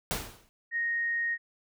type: noise with exponential decay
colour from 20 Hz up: pink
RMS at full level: -28 dBFS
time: 0.11-0.49 s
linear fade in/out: 0 ms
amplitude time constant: 82 ms
type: tone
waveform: sine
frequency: 1864.7 Hz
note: A#6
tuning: in tune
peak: -27 dBFS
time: 0.71-1.38 s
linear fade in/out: 50 ms
effects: none